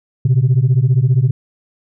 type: beating tone pair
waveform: sine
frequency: 120.8 / 135.8 Hz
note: B2 / C#3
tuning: -38 / -35 cents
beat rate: 15 Hz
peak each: -11 dBFS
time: 0.25-1.31 s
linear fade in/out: 5 ms
effects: tanh soft clip ceiling -6 dBFS

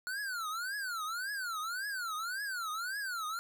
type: tone with vibrato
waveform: square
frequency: 1442 Hz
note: F#6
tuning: 45 cents flat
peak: -36 dBFS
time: 0.07-3.39 s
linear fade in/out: 0 ms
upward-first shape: triangle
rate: 1.8 Hz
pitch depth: 290 cents each way
effects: none

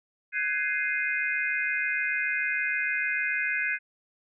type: chord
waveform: sine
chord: Ab dominant seventh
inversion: third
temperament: equal with one note detuned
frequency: 1514.6 / 1661.2 / 2093 / 2489 Hz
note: Gb6 / Ab6 / C7 / Eb7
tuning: +40 / 0 / 0 / 0 cents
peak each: -32 / -31 / -30 / -31 dBFS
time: 0.32-3.79 s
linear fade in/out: 50 ms
effects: none

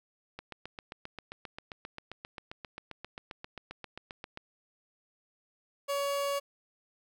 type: click train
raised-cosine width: 0.3 ms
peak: -25 dBFS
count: 31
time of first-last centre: 0.39-4.374 s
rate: 7.53 Hz
type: tone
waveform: 30% pulse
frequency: 563 Hz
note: C#5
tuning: 27 cents sharp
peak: -27 dBFS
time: 5.88-6.4 s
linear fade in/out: 20 ms
effects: none

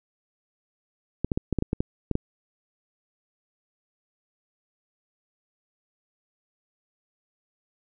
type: clicks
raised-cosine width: 3 ms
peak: -11 dBFS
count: 10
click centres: 1.246 / 1.318 / 1.375 / 1.527 / 1.587 / 1.624 / 1.731 / 1.805 / 2.113 / 2.154 s
effects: none

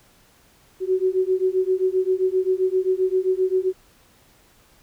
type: beating tone pair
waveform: sine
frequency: 370 / 377.6 Hz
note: F#4 / F#4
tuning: 0 / +35 cents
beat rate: 7.6 Hz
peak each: -21 dBFS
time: 0.8-3.73 s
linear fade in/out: 50 ms
effects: pink hiss -56 dBFS RMS until 4.82 s

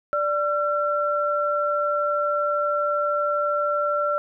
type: tone pair together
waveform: sine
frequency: 587.3 / 1356.3 Hz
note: D5 / E6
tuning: 0 / +49 cents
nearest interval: octave + major second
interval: 1449 cents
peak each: -23 dBFS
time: 0.13-4.18 s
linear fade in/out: 0 ms
effects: none

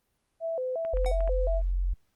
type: tone with vibrato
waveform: sine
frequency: 580 Hz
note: D5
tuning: 22 cents flat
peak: -28 dBFS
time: 0.4-1.62 s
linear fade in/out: 50 ms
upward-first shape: square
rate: 2.8 Hz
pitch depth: 220 cents each way
type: clicks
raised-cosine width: 0.5 ms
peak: -28 dBFS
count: 5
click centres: 0.85 / 0.971 / 1.047 / 1.206 / 1.276 s
type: tone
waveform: sine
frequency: 44.79 Hz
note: F1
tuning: 44 cents sharp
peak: -24 dBFS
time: 0.93-1.94 s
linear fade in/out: 10 ms
type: tone with exponential decay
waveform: square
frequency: 749 Hz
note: F#5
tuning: 21 cents sharp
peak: -30 dBFS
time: 1.06-1.25 s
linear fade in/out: 0 ms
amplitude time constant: 41 ms
effects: pink hiss -75 dBFS RMS until 2.15 s + Opus 32 kbps

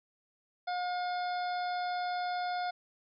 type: harmonic tone with a mistuned harmonic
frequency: 717 Hz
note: F5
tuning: 45 cents sharp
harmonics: 1 / 2 / 3 / 5 / 6 / 7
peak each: -32 / -41 / -48 / -48 / -49 / -51 dBFS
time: 0.67-2.71 s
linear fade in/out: 10 ms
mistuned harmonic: 5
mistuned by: -35 cents
effects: none

